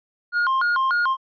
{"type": "tone with vibrato", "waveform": "triangle", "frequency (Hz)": 1230, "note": "D#6", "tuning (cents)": -20, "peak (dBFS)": -16, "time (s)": [0.32, 1.17], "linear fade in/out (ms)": 50, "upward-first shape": "square", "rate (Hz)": 3.4, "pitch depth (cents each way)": 260, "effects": ["resampled to 11025 Hz"]}